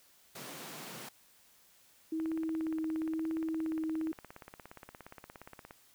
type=high-pass noise; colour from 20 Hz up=pink; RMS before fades=-46 dBFS; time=0.35-1.09 s; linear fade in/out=5 ms; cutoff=140 Hz; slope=48 dB/octave
type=tone with vibrato; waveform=sine; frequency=319.3 Hz; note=D#4; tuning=45 cents sharp; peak=-32 dBFS; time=2.12-4.12 s; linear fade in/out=5 ms; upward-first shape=sine; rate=0.99 Hz; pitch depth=11 cents each way
type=click train; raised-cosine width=0.5 ms; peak=-32 dBFS; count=61; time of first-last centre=2.2-5.709 s; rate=17.1 Hz
effects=white hiss -64 dBFS RMS until 5.94 s